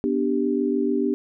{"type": "chord", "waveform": "sine", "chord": "G major", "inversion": "first", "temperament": "equal", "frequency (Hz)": [246.9, 293.7, 392], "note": ["B3", "D4", "G4"], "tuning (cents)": [0, 0, 0], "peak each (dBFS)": -24, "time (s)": [0.04, 1.14], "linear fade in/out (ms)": 0, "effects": []}